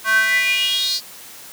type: tone with high-pass filter sweep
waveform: square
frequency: 220 Hz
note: A3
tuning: in tune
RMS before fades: -18 dBFS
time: 0.04-1.01 s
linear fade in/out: 50 ms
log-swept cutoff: 1300 to 4700 Hz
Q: 8
effects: white hiss -39 dBFS RMS until 1.52 s + high-pass 100 Hz 12 dB/octave